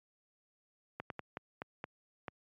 clicks, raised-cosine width 0.5 ms, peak -24 dBFS, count 7, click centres 1 / 1.102 / 1.193 / 1.371 / 1.619 / 1.841 / 2.282 s, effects high-pass 100 Hz 12 dB/octave + MP3 96 kbps

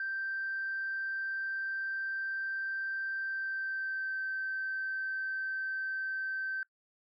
sine tone with pitch glide, 1567 to 1549.9 Hz, G6 to G6, -1 to -20 cents, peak -32 dBFS, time 0-6.63 s, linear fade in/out 2 ms, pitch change -19 cents, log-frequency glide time 3.2-4.2 s, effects noise-tail reverb RT60 0.1 s tail -23 dB re dry + tanh soft clip ceiling -28 dBFS

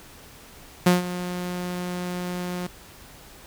sawtooth tone with ADSR envelope, 178.8 Hz, F3, 41 cents sharp, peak -9 dBFS, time 0.86-2.67 s, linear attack 7 ms, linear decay 150 ms, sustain -15 dB, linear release 6 ms, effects pink hiss -47 dBFS RMS until 3.46 s

